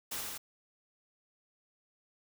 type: noise with echo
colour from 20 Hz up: white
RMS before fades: -38 dBFS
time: 0.11-0.21 s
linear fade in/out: 10 ms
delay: 85 ms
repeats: 2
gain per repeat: -2 dB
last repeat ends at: 0.38 s
effects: none

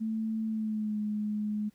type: tone with pitch glide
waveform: sine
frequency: 220.8 to 210.7 Hz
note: A3 to G#3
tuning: +6 to +25 cents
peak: -29 dBFS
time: 0-1.7 s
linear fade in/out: 20 ms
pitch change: -81 cents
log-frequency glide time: 0.46-0.99 s
effects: pink hiss -69 dBFS RMS until 1.74 s

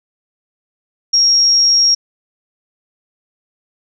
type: tone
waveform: sine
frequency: 5588 Hz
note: F8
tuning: in tune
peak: -8 dBFS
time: 1.13-1.95 s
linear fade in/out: 10 ms
effects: none

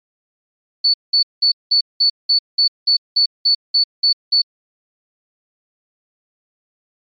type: tone bursts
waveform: sine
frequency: 4464 Hz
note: C#8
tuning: 11 cents sharp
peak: -10 dBFS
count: 13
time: 0.84-4.42 s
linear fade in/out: 10 ms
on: 100 ms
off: 190 ms
effects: MP3 32 kbps

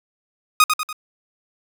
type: tone with echo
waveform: sawtooth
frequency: 1244.5 Hz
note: D#6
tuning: in tune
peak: -6 dBFS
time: 0.6-0.64 s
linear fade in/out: 2 ms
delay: 96 ms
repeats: 3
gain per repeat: -6 dB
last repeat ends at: 0.928 s
effects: none

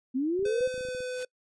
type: linear sweep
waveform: sine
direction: up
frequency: 246.9 to 525 Hz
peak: -25 dBFS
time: 0.14-0.68 s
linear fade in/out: 20 ms
type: clicks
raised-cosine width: 3 ms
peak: -35 dBFS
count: 12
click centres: 0.393 / 0.427 / 0.461 / 0.608 / 0.675 / 0.742 / 0.779 / 0.809 / 0.851 / 0.887 / 0.949 / 1.005 s
type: tone with pitch glide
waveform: square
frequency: 510 to 503.3 Hz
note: C5 to B4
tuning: -44 to +33 cents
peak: -33 dBFS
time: 0.45-1.25 s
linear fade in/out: 5 ms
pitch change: -23 cents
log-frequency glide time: 0.66-1 s
type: noise with exponential growth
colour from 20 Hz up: white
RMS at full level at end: -42 dBFS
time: 1.03-1.23 s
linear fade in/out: 1 ms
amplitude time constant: 43 ms
effects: noise-tail reverb RT60 0.1 s tail -26 dB re dry + resampled to 22050 Hz

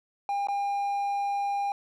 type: tone with dropouts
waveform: triangle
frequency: 804 Hz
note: G5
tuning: 44 cents sharp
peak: -24 dBFS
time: 0.29-1.72 s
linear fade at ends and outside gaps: 1 ms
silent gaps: 0.471-0.485 s
effects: none

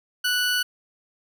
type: tone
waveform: 20% pulse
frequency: 1480 Hz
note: F#6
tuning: in tune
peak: -16 dBFS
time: 0.24-0.63 s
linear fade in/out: 10 ms
effects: none

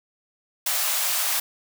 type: high-pass noise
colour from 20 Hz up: white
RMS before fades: -24 dBFS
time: 0.66-1.4 s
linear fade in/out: 5 ms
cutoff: 590 Hz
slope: 48 dB/octave
effects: none

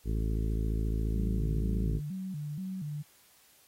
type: harmonic tone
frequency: 54.4 Hz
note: A1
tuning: 19 cents flat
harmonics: 1 / 2 / 3 / 4 / 5 / 6 / 7 / 8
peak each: -29 / -35 / -39 / -41 / -43 / -45 / -46 / -47 dBFS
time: 0.04-2.01 s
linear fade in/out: 50 ms
type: tone with vibrato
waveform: sine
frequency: 167.1 Hz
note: E3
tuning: 24 cents sharp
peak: -34 dBFS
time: 1.15-3.03 s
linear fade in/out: 20 ms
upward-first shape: square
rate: 2.1 Hz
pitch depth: 210 cents each way
effects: white hiss -62 dBFS RMS until 3.67 s + AAC 48 kbps

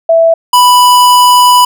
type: tone pair in turn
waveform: sine / square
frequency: 660 / 988.9 Hz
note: E5 / B5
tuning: +2 / +2 cents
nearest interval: perfect fifth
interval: 700 cents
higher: second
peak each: -3 dBFS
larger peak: neither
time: 0.09-0.34 / 0.53-1.65 s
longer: second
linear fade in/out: 5 ms
effects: none

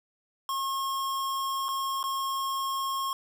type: tone with dropouts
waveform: square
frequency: 1081 Hz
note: C#6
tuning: 44 cents flat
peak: -29 dBFS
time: 0.49-3.13 s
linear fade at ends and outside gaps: 1 ms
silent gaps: 1.684-1.688 / 2.029-2.039 s
effects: none

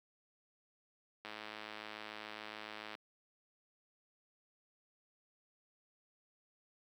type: click train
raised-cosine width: 0.3 ms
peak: -29 dBFS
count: 183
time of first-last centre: 1.25-2.951 s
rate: 107 Hz
effects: high-pass 200 Hz 12 dB/octave + 11-bit

